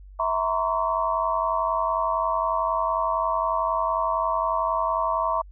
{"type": "tone cluster", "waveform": "sine", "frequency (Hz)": [653, 935, 1039, 1130], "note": ["E5", "A#5", "C6", "C#6"], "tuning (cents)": [-17, 5, -12, 33], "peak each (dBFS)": -27, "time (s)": [0.19, 5.42], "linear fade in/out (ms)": 10, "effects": ["added 48 Hz sine -42 dBFS peak until 5.51 s"]}